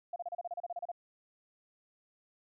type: tone bursts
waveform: sine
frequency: 698.5 Hz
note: F5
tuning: in tune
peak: -35 dBFS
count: 13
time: 0.13-0.917 s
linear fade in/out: 5 ms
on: 31 ms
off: 32 ms
effects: none